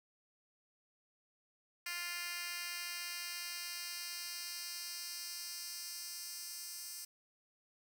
10% pulse tone with high-pass filter sweep, 349.2 Hz, F4, in tune, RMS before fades -44 dBFS, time 1.86-7.05 s, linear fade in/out 5 ms, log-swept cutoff 2400 to 6700 Hz, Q 1.2, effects 11-bit

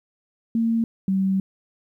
sine tone pair in turn, 228.2 / 191.89 Hz, A#3 / G3, -37 / -37 cents, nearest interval minor third, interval 300 cents, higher first, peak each -18 dBFS, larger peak neither, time 0.55-0.84 / 1.08-1.4 s, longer second, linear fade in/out 2 ms, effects 10-bit

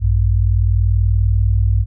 sine tone pair together, 57.62 / 98 Hz, A#1 / G2, -19 / 0 cents, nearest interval major sixth, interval 919 cents, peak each -14 dBFS, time 0-1.86 s, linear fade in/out 50 ms, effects none

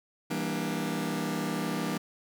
sawtooth chord, E half-diminished seventh, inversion none, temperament just, 164.81 / 197.78 / 237.3 / 296.7 Hz, E3 / G3 / Bb3 / D4, 0 / +16 / +31 / +18 cents, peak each -31 dBFS, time 0.3-1.98 s, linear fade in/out 10 ms, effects none

